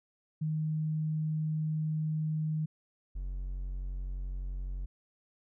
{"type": "tone pair in turn", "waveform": ["sine", "triangle"], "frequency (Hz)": [155.56, 45.86], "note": ["D#3", "F#1"], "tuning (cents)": [0, -15], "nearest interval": "octave + major sixth", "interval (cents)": 2115, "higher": "first", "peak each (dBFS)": [-29, -32], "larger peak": "first", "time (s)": [[0.41, 2.66], [3.15, 4.86]], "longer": "first", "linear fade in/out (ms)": 10, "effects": []}